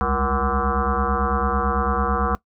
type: tone with frequency modulation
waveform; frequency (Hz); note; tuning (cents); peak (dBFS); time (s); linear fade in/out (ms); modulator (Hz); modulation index
sine; 612; D#5; -29; -18; 0.01-2.35; 0; 137; 5.4
effects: noise-tail reverb RT60 0.1 s tail -20 dB re dry